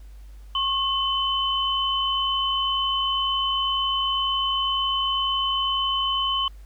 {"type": "tone pair together", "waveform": "sine", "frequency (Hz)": [1086, 3036], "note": ["C#6", "F#7"], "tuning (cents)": [-36, 44], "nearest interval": "octave + tritone", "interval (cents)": 1780, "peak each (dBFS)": [-25, -23], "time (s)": [0.55, 6.48], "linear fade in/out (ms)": 2, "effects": ["added 50 Hz sine -40 dBFS peak until 6.65 s", "pink hiss -60 dBFS RMS until 6.65 s"]}